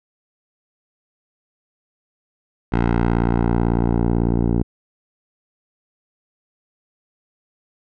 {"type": "tone with low-pass filter sweep", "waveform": "10% pulse", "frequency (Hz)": 58.1, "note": "A#1", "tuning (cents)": -5, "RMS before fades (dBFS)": -18, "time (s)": [2.72, 4.63], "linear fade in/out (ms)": 10, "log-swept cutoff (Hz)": [1900, 440], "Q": 0.82, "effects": []}